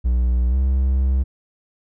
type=tone with pitch glide; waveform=triangle; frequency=61 to 65.76 Hz; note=B1 to C2; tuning=-21 to +9 cents; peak=-13 dBFS; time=0.04-1.24 s; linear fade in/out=20 ms; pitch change=+130 cents; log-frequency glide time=0.5-0.55 s; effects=none